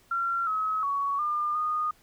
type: tone with pitch steps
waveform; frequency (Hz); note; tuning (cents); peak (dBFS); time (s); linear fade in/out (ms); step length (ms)
sine; 1370 / 1280 / 1121 / 1203 / 1230; F6 / D#6 / C#6 / D6 / D#6; -34 / +49 / +19 / +41 / -20; -25; 0.11-1.91; 5; 360
effects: pink hiss -61 dBFS RMS until 2.02 s